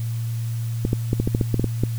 clicks, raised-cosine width 3 ms, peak -7 dBFS, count 11, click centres 0.851 / 0.931 / 1.131 / 1.2 / 1.275 / 1.349 / 1.412 / 1.543 / 1.596 / 1.643 / 1.836 s, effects added 115 Hz sine -23 dBFS peak until 1.98 s + white hiss -44 dBFS RMS until 1.98 s

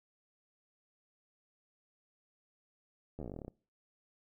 slowing click train, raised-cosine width 2 ms, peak -30 dBFS, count 15, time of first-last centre 3.19-3.481 s, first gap 12 ms, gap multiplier 1.08, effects noise-tail reverb RT60 0.4 s tail -24 dB re dry

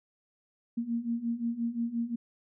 sine beating tone pair, 230.3 / 236 Hz, A#3 / A#3, -21 / +22 cents, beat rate 5.7 Hz, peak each -34 / -31 dBFS, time 0.77-2.16 s, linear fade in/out 10 ms, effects none

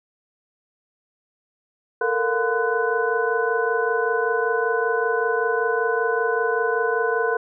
sine tone cluster, 443.9 / 469.1 / 711 / 1019 / 1492 Hz, A4 / A#4 / F5 / C6 / F#6, +15 / +11 / +31 / -46 / +14 cents, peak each -24 / -24 / -29 / -27 / -25 dBFS, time 2.01-7.37 s, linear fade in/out 5 ms, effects none

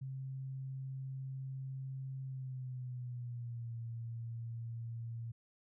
sine tone with pitch glide, 133 to 115.78 Hz, C3 to A#2, +29 to -11 cents, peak -40 dBFS, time 0.01-5.32 s, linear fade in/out 10 ms, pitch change -240 cents, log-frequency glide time 2.23-3.76 s, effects none

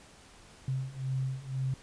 sine beating tone pair, 130.81 / 132.81 Hz, C3 / C3, 0 / +26 cents, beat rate 2 Hz, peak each -35 / -33 dBFS, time 0.68-1.74 s, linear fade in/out 2 ms, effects pink hiss -55 dBFS RMS until 1.82 s + resampled to 22050 Hz

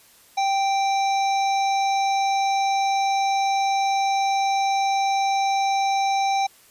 harmonic tone, 784 Hz, G5, in tune, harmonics 1 / 3 / 5 / 7 / 8, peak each -19 / -31 / -33 / -38 / -38 dBFS, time 0.37-6.47 s, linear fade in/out 10 ms, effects white hiss -53 dBFS RMS until 6.7 s + resampled to 32000 Hz

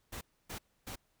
pink noise bursts, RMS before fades -43 dBFS, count 3, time 0.12-0.959 s, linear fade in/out 10 ms, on 93 ms, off 280 ms, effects pink hiss -75 dBFS RMS until 1.2 s

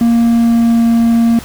triangle tone with pitch glide, 233.1 to 231.4 Hz, A#3 to A#3, 0 to -13 cents, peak -5 dBFS, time 0.01-1.39 s, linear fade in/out 2 ms, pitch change -13 cents, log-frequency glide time 0.26-0.85 s, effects added 60 Hz sine -35 dBFS peak until 1.44 s + pink hiss -32 dBFS RMS until 1.44 s

